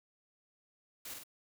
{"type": "noise with echo", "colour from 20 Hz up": "white", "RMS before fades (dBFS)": -45, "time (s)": [1.05, 1.14], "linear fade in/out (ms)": 5, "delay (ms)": 48, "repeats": 2, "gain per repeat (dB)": -3, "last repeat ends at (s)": 1.236, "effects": []}